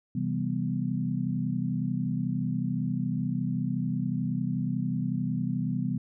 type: chord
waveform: sine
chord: C major seventh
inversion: none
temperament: equal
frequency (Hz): 130.81 / 164.81 / 196 / 246.9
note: C3 / E3 / G3 / B3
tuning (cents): 0 / 0 / 0 / 0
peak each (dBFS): -32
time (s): 0.15-5.98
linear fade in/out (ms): 5
effects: none